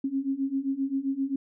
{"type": "beating tone pair", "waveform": "sine", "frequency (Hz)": [267.2, 274.8], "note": ["C4", "C#4"], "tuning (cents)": [36, -15], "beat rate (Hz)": 7.6, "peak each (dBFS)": [-30, -28], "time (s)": [0.04, 1.36], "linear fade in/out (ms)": 5, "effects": []}